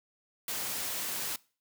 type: noise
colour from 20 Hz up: white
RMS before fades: -35 dBFS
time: 0.48-1.36 s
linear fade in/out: 2 ms
effects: noise-tail reverb RT60 0.4 s tail -23 dB re dry + high-pass 100 Hz 12 dB/octave